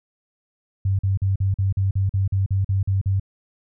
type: tone bursts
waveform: sine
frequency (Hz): 97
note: G2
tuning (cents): -18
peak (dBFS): -17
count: 13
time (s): 0.85-3.198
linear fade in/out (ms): 5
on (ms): 140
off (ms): 44
effects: none